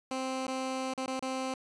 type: tone with dropouts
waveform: 15% pulse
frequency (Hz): 261.6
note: C4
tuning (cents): 0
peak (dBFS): -26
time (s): 0.11-1.54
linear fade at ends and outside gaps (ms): 2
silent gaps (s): 0.468-0.48 / 0.937-0.977 / 1.061-1.078 / 1.194-1.225
effects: resampled to 22050 Hz